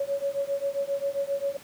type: beating tone pair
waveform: sine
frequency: 554.4 / 561.9 Hz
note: C#5 / C#5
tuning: 0 / +23 cents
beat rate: 7.5 Hz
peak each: -29 dBFS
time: 0-1.57 s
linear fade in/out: 5 ms
effects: pink hiss -49 dBFS RMS until 1.63 s + high-pass 150 Hz 12 dB/octave